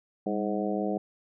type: harmonic tone with a mistuned harmonic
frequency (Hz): 105.6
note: G#2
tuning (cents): +29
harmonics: 2 / 3 / 4 / 5 / 6 / 7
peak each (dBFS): -31 / -33 / -34 / -35 / -36 / -36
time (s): 0.26-0.98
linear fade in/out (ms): 5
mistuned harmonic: 2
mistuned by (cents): -83
effects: none